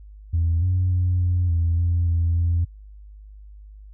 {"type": "tone with pitch steps", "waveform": "sine", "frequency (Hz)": [83.4, 91.4, 90, 89, 83.9, 86, 84.2, 85.1], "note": ["E2", "F#2", "F#2", "F2", "E2", "F2", "E2", "F2"], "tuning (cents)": [21, -21, -47, 33, 31, -26, 37, -44], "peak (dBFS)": -16, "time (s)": [0.33, 2.65], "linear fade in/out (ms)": 10, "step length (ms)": 290, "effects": ["tanh soft clip ceiling -14 dBFS", "added 51 Hz sine -40 dBFS peak until 3.93 s"]}